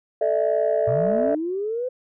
sine chord, A suspended fourth, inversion none, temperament equal with one note detuned, 440 / 597.6 / 659.3 Hz, A4 / D5 / E5, 0 / +30 / 0 cents, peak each -23 / -21 / -21 dBFS, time 0.21-1.35 s, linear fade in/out 5 ms
sine linear sweep, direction up, 108.9 to 516 Hz, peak -23 dBFS, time 0.87-1.89 s, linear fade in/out 10 ms
effects tanh soft clip ceiling -12 dBFS

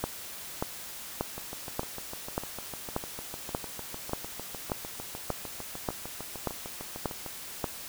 two click trains, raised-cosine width 1 ms, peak -14 / -24 dBFS, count 14 / 40, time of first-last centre 0.04-7.642 / 1.38-7.262 s, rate 1.71 / 6.63 Hz, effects white hiss -42 dBFS RMS until 7.88 s

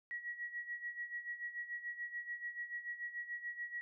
sine tone with tremolo, 1917 Hz, A#6, 48 cents sharp, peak -38 dBFS, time 0.11-3.81 s, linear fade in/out 0 ms, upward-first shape sine, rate 6.9 Hz, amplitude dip 75%, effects none

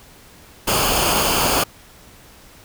pink noise with comb filter, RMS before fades -18 dBFS, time 0.67-1.64 s, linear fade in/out 10 ms, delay 0.52 ms, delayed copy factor -0.6, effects pink hiss -46 dBFS RMS until 2.64 s

